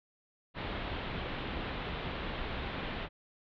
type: low-pass noise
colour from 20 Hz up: pink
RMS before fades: -38 dBFS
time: 0.54-3.09 s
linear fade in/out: 50 ms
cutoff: 3800 Hz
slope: 48 dB/octave
effects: none